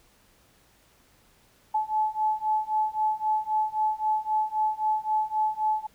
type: beating tone pair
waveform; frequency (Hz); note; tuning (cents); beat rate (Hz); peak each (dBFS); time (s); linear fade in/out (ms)
sine; 860 / 863.8; A5 / A5; -40 / -32; 3.8; -27 / -26; 1.74-5.87; 10
effects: pink hiss -61 dBFS RMS until 5.94 s